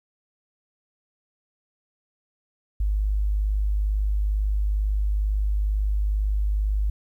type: tone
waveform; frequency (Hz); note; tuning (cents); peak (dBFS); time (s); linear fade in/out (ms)
sine; 51.1; G#1; -27; -20; 2.8-6.9; 5
effects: 10-bit